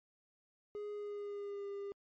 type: tone with pitch glide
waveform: triangle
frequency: 415.3 to 400.9 Hz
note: G#4 to G4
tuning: 0 to +39 cents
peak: -38 dBFS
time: 0.75-1.92 s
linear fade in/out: 0 ms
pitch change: -61 cents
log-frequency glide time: 0.92-1.68 s
effects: MP3 32 kbps